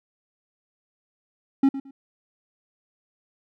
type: tone with echo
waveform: triangle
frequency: 272.2 Hz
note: C#4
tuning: 31 cents flat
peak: -12 dBFS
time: 1.63-1.69 s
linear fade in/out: 5 ms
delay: 110 ms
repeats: 2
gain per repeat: -14 dB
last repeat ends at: 1.91 s
effects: none